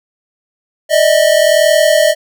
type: tone pair together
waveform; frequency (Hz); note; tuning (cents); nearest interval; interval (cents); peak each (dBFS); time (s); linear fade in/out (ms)
square; 600 / 641.2; D5 / E5; +37 / -48; minor second; 115; -11; 0.89-2.15; 50
effects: none